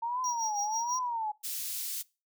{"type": "tone with vibrato", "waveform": "sine", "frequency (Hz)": 911, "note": "A#5", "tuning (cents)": -40, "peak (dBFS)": -30, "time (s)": [0.02, 1.32], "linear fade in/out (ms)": 10, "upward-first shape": "triangle", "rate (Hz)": 1.3, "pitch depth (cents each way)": 210}
{"type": "tone with tremolo", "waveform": "triangle", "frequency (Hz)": 5710, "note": "F8", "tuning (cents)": 37, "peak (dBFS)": -30, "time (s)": [0.24, 0.99], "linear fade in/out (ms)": 2, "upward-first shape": "sine", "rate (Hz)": 6.1, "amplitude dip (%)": 80}
{"type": "high-pass noise", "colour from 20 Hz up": "white", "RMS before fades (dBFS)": -36, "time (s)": [1.43, 2.03], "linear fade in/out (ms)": 20, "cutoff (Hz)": 3900, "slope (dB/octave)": 12}
{"effects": ["noise-tail reverb RT60 0.3 s tail -23 dB re dry"]}